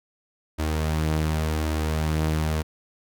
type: tone pair together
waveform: sawtooth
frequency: 77.78 / 156.46 Hz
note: D#2 / D#3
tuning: 0 / +10 cents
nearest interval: octave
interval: 1210 cents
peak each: -19 / -27 dBFS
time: 0.58-2.63 s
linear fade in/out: 20 ms
effects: none